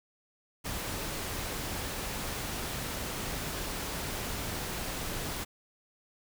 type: noise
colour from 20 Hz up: pink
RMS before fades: -36 dBFS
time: 0.64-5.45 s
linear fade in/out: 20 ms
effects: none